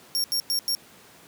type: tone bursts at uneven times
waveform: sawtooth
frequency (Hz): 5530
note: F8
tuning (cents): -18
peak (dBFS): -20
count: 4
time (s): 0.15-0.24 / 0.32-0.4 / 0.5-0.59 / 0.68-0.75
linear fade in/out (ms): 0
effects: pink hiss -51 dBFS RMS until 1.27 s + high-pass 150 Hz 12 dB/octave